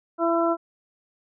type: harmonic tone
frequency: 335.3 Hz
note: E4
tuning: 30 cents sharp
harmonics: 1 / 2 / 3 / 4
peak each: -23 / -23 / -29 / -27 dBFS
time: 0.18-0.57 s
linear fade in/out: 50 ms
effects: none